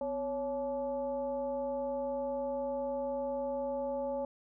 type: tone with frequency modulation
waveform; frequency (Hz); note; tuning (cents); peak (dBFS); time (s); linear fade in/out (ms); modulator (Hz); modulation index
sine; 557; C#5; +8; -32; 0.01-4.25; 2; 304; 0.72
effects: none